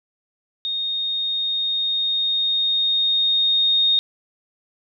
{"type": "tone with level ramp", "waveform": "sine", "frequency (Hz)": 3700, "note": "A#7", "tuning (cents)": -14, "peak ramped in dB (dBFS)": [-22, -14], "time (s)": [0.65, 3.99], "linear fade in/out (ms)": 0, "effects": []}